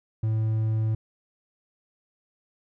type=tone; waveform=triangle; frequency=110 Hz; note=A2; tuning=in tune; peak=-20 dBFS; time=0.23-0.95 s; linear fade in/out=5 ms; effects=none